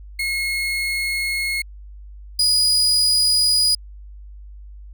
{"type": "tone pair in turn", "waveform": "35% pulse", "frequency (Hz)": [2164, 4929], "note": ["C#7", "D#8"], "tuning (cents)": [-42, -17], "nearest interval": "octave + major second", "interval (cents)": 1425, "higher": "second", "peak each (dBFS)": [-19, -13], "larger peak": "second", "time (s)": [[0.19, 1.62], [2.39, 3.75]], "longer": "first", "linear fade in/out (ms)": 5, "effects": ["added 50 Hz sine -36 dBFS peak until 4.93 s"]}